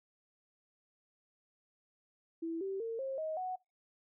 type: tone with pitch steps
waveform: sine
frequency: 329.6 / 387.5 / 455.5 / 535.4 / 629.4 / 739.9 Hz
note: E4 / G4 / A#4 / C5 / D#5 / F#5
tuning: 0 / -20 / -40 / +40 / +20 / 0 cents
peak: -35 dBFS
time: 2.42-3.56 s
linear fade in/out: 10 ms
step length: 190 ms
effects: noise-tail reverb RT60 0.2 s tail -22 dB re dry

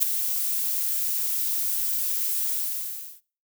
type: noise with ADSR envelope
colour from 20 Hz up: violet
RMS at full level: -17 dBFS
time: 0-3.21 s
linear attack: 28 ms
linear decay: 5 ms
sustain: -9 dB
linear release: 710 ms
effects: noise-tail reverb RT60 0.4 s tail -22 dB re dry

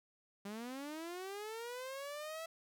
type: linear sweep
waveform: sawtooth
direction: up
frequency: 196 to 659.3 Hz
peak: -39 dBFS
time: 0.45-2.46 s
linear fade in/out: 5 ms
effects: none

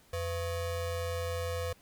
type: ring-modulated tone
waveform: square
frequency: 295.1 Hz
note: D4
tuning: 8 cents sharp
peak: -30 dBFS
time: 0.13-1.73 s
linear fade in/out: 5 ms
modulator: 208 Hz
effects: pink hiss -62 dBFS RMS until 1.81 s

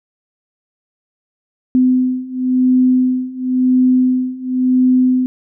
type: beating tone pair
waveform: sine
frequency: 254.1 / 255.05 Hz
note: B3 / C4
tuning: +49 / -44 cents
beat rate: 0.95 Hz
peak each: -15 / -13 dBFS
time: 1.75-5.26 s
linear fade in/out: 0 ms
effects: none

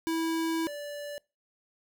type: tone pair in turn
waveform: square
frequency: 326.8 / 582.3 Hz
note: E4 / D5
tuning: -15 / -15 cents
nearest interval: minor seventh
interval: 1000 cents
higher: second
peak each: -28 / -37 dBFS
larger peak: first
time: 0.07-0.67 / 0.67-1.18 s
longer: first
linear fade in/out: 0 ms
effects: noise-tail reverb RT60 0.3 s tail -25 dB re dry

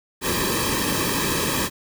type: noise with comb filter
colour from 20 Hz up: pink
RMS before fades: -23 dBFS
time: 0.21-1.7 s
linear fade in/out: 50 ms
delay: 1.4 ms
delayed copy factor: -0.85
effects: none

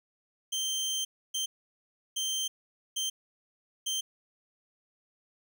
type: tone bursts at uneven times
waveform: 25% pulse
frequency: 3136 Hz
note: G7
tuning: in tune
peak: -26 dBFS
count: 5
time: 0.52-1.05 / 1.34-1.46 / 2.16-2.48 / 2.96-3.1 / 3.86-4.01 s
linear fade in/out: 10 ms
effects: none

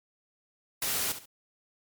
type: noise with echo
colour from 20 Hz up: white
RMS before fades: -30 dBFS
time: 0.82-1.12 s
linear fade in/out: 2 ms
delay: 68 ms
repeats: 2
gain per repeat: -11 dB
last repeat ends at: 1.256 s
effects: MP3 96 kbps

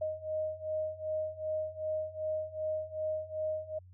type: beating tone pair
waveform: sine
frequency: 621 / 623.6 Hz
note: D#5 / D#5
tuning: -3 / +4 cents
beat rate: 2.6 Hz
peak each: -37 / -35 dBFS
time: 0.01-3.79 s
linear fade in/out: 10 ms
effects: added 91 Hz sine -52 dBFS peak until 3.93 s

